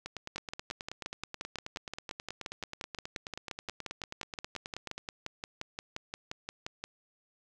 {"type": "two click trains", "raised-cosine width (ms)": 0.2, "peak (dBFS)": [-20, -22], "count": [38, 47], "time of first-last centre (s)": [[0.36, 6.84], [0.06, 4.98]], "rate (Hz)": [5.71, 9.35], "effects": []}